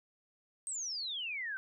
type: exponential sweep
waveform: sine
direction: down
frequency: 8510 to 1508 Hz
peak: -36 dBFS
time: 0.67-1.57 s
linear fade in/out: 0 ms
effects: none